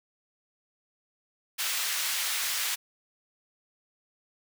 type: high-pass noise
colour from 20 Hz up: pink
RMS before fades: -30 dBFS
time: 1.58-2.76 s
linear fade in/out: 20 ms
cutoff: 1900 Hz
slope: 12 dB/octave
effects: none